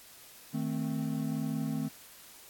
triangle chord, A diminished, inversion second, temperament equal, 155.56 / 220 / 261.6 Hz, Eb3 / A3 / C4, 0 / 0 / 0 cents, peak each -33 dBFS, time 0.53-1.89 s, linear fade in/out 20 ms, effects white hiss -53 dBFS RMS until 2.49 s + AAC 64 kbps

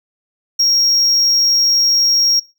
triangle tone, 5588 Hz, F8, in tune, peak -9 dBFS, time 0.59-2.4 s, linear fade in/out 10 ms, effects noise-tail reverb RT60 0.3 s tail -23 dB re dry

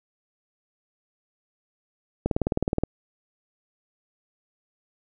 click train, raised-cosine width 2 ms, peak -9 dBFS, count 12, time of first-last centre 2.26-2.836 s, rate 19.1 Hz, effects none

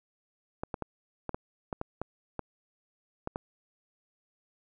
clicks, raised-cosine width 1 ms, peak -19 dBFS, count 11, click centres 0.635 / 0.742 / 0.823 / 1.293 / 1.345 / 1.728 / 1.814 / 2.016 / 2.393 / 3.274 / 3.359 s, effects none

